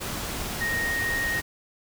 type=tone in noise; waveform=sine; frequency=1864.7 Hz; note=A#6; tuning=in tune; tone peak=-25 dBFS; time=0.6-1.41 s; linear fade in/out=20 ms; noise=pink; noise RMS=-32 dBFS; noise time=0-1.42 s; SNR=+4 dB; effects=none